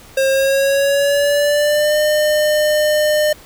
square tone with pitch glide, 536 to 605.1 Hz, C5 to D#5, +42 to -48 cents, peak -13 dBFS, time 0.17-3.33 s, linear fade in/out 5 ms, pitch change +210 cents, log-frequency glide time 0.3-1.98 s, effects pink hiss -42 dBFS RMS until 3.45 s

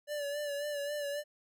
square tone with vibrato, 580 Hz, D5, 22 cents flat, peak -35 dBFS, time 0.07-1.24 s, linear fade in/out 50 ms, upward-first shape sine, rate 3.7 Hz, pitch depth 41 cents each way, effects none

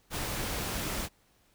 pink noise, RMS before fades -34 dBFS, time 0.1-1.09 s, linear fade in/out 50 ms, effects pink hiss -67 dBFS RMS until 1.54 s

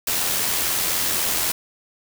white noise with amplitude modulation, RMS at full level -21 dBFS, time 0.07-1.52 s, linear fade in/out 5 ms, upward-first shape sine, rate 83.9 Hz, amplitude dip 30%, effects none

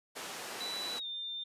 pink band-pass noise, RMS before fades -43 dBFS, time 0.15-1 s, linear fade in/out 20 ms, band 380 to 11000 Hz, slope 12 dB/octave
sine tone with pitch glide, 3951 to 3602 Hz, B7 to A7, 0 to +40 cents, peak -37 dBFS, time 0.6-1.44 s, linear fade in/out 10 ms, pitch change -160 cents, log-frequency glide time 0.96-1.06 s
effects resampled to 32000 Hz

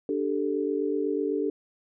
sine chord, D suspended fourth, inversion none, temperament equal, 293.7 / 392 / 440 Hz, D4 / G4 / A4, 0 / 0 / 0 cents, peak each -29 dBFS, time 0.09-1.5 s, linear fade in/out 2 ms, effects none

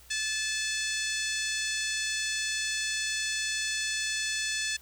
harmonic tone, 869 Hz, A5, 22 cents flat, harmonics 2 / 3 / 4 / 5 / 6 / 7 / 8 / 9 / 10, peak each -34 / -36 / -37 / -38 / -39 / -39 / -40 / -41 / -41 dBFS, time 0.1-4.77 s, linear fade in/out 10 ms, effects added 62 Hz sine -56 dBFS peak until 4.81 s + white hiss -56 dBFS RMS until 4.81 s

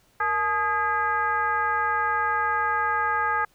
sine tone with frequency modulation, 1244.5 Hz, D#6, in tune, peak -21 dBFS, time 0.2-3.45 s, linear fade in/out 5 ms, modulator 388 Hz, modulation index 1.3, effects pink hiss -62 dBFS RMS until 3.54 s

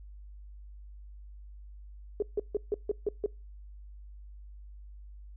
sine tone bursts, 414.4 Hz, G#4, 4 cents flat, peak -25 dBFS, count 7, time 2.2-3.261 s, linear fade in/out 2 ms, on 23 ms, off 150 ms, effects noise-tail reverb RT60 0.3 s tail -26 dB re dry + added 50 Hz sine -45 dBFS peak until 5.36 s

